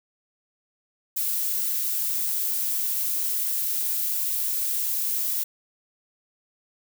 violet noise, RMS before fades -26 dBFS, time 1.16-5.44 s, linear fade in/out 10 ms, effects none

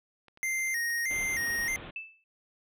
clicks, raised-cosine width 0.3 ms, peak -38 dBFS, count 12, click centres 0.283 / 0.374 / 0.593 / 0.673 / 0.771 / 0.903 / 0.982 / 1.062 / 1.12 / 1.321 / 1.55 / 1.636 s
square tone with vibrato, 1975.5 Hz, B6, in tune, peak -29 dBFS, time 0.43-1.76 s, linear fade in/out 0 ms, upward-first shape square, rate 1.6 Hz, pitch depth 97 cents each way
pink low-pass noise, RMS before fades -44 dBFS, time 1.1-1.91 s, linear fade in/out 10 ms, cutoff 3700 Hz, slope 96 dB/octave
sine tone with exponential decay, 2637 Hz, E7, in tune, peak -32 dBFS, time 1.96-2.24 s, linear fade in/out 2 ms, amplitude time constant 60 ms
effects none

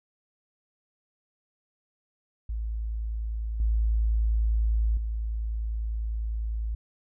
sine tone with level steps, 55 Hz, A1, in tune, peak -28 / -21 / -27 dBFS, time 2.49-6.75 s, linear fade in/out 5 ms, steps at 3.6 / 4.97 s, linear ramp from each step 2 ms, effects none

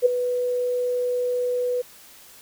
sine tone with ADSR envelope, 493.9 Hz, B4, in tune, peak -10 dBFS, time 0.02-1.82 s, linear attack 37 ms, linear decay 11 ms, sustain -11 dB, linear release 12 ms, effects white hiss -48 dBFS RMS until 2.41 s

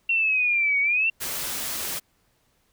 sine exponential two-way sweep, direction down then up, 2738 to 2224 to 2738 Hz, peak -19 dBFS, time 0.09-1.1 s, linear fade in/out 5 ms, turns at 0.8 s
white noise, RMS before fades -30 dBFS, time 1.2-2 s, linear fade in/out 20 ms
effects pink hiss -67 dBFS RMS until 2.72 s

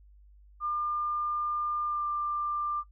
sine tone with pitch glide, 1200 to 1189 Hz, D6 to D6, +37 to +21 cents, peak -28 dBFS, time 0.6-2.84 s, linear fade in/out 50 ms, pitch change -16 cents, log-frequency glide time 1.86-2.05 s, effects noise-tail reverb RT60 0.1 s tail -23 dB re dry + added 50 Hz sine -53 dBFS peak until 2.91 s

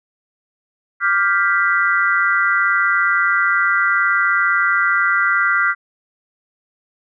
sine chord, G dominant seventh, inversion second, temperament equal with one note detuned, 1174.7 / 1396.9 / 1576.2 / 1975.5 Hz, D6 / F6 / G6 / B6, 0 / 0 / +9 / 0 cents, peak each -22 / -16 / -20 / -20 dBFS, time 1-5.75 s, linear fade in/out 50 ms, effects none

